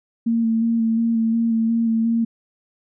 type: tone with vibrato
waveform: sine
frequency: 227.8 Hz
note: A#3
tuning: 40 cents flat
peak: -16 dBFS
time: 0.26-2.25 s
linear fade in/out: 10 ms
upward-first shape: square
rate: 2.8 Hz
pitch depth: 18 cents each way
effects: none